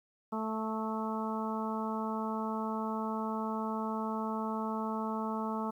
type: harmonic tone with a mistuned harmonic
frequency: 220 Hz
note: A3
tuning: in tune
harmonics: 1 / 2 / 3 / 4 / 5 / 6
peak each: -35 / -41 / -43 / -39 / -41 / -43 dBFS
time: 0.32-5.71 s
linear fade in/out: 10 ms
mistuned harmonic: 6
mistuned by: -18 cents
effects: 11-bit